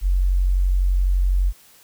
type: tone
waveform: sine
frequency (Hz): 45.94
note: F#1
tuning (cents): -12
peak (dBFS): -15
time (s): 0.01-1.53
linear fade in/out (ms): 50
effects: white hiss -51 dBFS RMS until 1.83 s